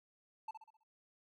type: tone with echo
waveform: triangle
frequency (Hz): 880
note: A5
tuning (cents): 0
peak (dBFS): -38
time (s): 0.48-0.51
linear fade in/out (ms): 5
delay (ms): 65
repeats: 5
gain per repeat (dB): -7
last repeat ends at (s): 0.835
effects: none